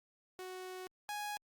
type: tone pair in turn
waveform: sawtooth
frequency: 370 / 830.6 Hz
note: F#4 / G#5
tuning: 0 / 0 cents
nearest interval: octave + major second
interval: 1400 cents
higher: second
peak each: -40 / -35 dBFS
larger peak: second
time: 0.39-0.87 / 1.09-1.37 s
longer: first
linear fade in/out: 0 ms
effects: Opus 48 kbps